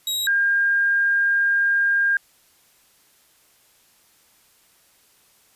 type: tone pair in turn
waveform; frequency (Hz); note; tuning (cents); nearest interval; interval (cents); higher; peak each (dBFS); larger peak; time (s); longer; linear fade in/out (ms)
sawtooth / sine; 3826 / 1608.6; A#7 / G6; +44 / +44; octave + minor third; 1500; first; -19 / -16; second; 0.07-0.27 / 0.27-2.17; second; 2
effects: white hiss -58 dBFS RMS until 5.55 s + resampled to 32000 Hz